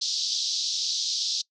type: band-pass noise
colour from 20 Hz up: white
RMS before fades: -28 dBFS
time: 0.01-1.42 s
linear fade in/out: 10 ms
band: 3600 to 5800 Hz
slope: 48 dB/octave
effects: noise-tail reverb RT60 0.1 s tail -23 dB re dry